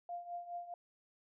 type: tone with tremolo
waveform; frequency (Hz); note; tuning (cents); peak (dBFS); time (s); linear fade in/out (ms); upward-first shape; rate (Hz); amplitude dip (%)
sine; 698.5; F5; 0; -38; 0.09-0.74; 2; triangle; 4.8; 80
effects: none